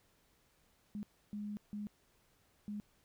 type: tone bursts at uneven times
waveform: sine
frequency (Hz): 207.7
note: G#3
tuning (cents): 0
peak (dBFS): -39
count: 4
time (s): 0.95-1.03 / 1.33-1.57 / 1.73-1.87 / 2.68-2.8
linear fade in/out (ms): 0
effects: pink hiss -72 dBFS RMS until 3.04 s

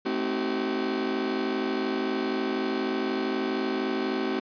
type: chord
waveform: 40% pulse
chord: A diminished seventh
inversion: none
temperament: just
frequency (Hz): 220 / 264 / 316.8 / 380.2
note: A3 / C4 / Eb4 / Gb4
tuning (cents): 0 / +16 / +31 / +47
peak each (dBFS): -33 / -30 / -33 / -29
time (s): 0.05-4.4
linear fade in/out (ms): 10
effects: resampled to 11025 Hz

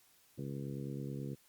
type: harmonic tone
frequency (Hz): 69.3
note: C#2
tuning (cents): 0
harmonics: 2 / 3 / 4 / 5 / 6 / 7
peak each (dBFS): -41 / -45 / -47 / -49 / -51 / -52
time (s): 0.38-1.35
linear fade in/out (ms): 10
effects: white hiss -67 dBFS RMS until 1.48 s + Opus 48 kbps

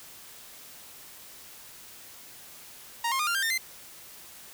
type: tone with pitch steps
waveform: sawtooth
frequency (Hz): 934 / 1066.7 / 1218.3 / 1391.4 / 1589 / 1814.8 / 2073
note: A#5 / C6 / D#6 / F6 / G6 / A#6 / C7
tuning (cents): +3 / +33 / -37 / -7 / +23 / -47 / -17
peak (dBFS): -22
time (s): 3.04-3.579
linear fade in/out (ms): 5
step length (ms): 77
effects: white hiss -48 dBFS RMS until 4.53 s

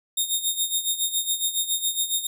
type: tone with tremolo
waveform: 15% pulse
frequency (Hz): 3687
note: A#7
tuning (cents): -20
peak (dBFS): -13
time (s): 0.17-2.27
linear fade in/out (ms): 5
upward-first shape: sine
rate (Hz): 7.2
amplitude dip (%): 75
effects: none

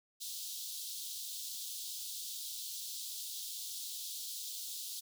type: high-pass noise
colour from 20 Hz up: pink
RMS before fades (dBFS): -43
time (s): 0.2-5.01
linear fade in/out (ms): 20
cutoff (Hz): 3400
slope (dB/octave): 48
effects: none

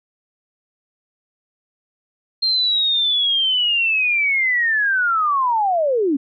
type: linear sweep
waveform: sine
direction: down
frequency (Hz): 4200 to 258.3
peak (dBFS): -15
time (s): 2.42-6.17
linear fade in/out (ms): 10
effects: none

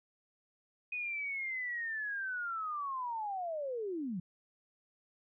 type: linear sweep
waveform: sine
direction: down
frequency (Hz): 2500 to 164.81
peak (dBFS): -35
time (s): 0.92-4.2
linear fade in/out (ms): 5
effects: none

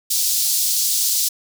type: high-pass noise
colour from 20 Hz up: pink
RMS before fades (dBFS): -19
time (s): 0.1-1.29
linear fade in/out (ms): 10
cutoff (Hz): 4500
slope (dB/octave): 24
effects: none

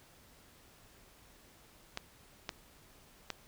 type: clicks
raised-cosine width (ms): 0.2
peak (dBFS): -19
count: 3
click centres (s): 1.974 / 2.492 / 3.303
effects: pink hiss -61 dBFS RMS until 3.47 s

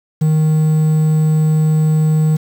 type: tone with quantisation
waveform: triangle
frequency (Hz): 155.56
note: D#3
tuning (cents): 0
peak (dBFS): -8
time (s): 0.21-2.37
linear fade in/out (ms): 10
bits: 6
effects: none

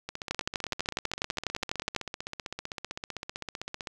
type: two click trains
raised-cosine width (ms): 0.2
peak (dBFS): -18 / -11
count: 60 / 21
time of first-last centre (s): 0.09-3.872 / 0.31-1.963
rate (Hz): 15.6 / 12.1
effects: none

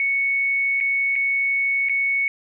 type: tone with dropouts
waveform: sine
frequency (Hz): 2217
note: C#7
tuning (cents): 0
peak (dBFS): -18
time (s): 0-2.28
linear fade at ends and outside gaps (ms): 1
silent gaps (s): 0.803-0.809 / 1.156-1.161 / 1.887-1.895
effects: none

